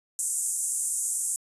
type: band-pass noise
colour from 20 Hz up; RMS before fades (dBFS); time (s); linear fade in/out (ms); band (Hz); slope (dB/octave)
white; -29; 0.19-1.36; 0; 7200 to 9900; 48
effects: resampled to 32000 Hz